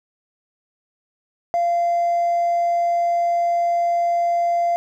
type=tone with hard clipping; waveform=triangle; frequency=690 Hz; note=F5; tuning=21 cents flat; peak=-16 dBFS; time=1.54-4.76 s; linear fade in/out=0 ms; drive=2 dB; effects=none